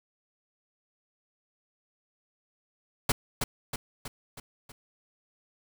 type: noise with echo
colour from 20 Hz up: pink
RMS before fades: -23 dBFS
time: 3.09-3.12 s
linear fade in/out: 5 ms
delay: 320 ms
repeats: 5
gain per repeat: -5 dB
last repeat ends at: 4.72 s
effects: none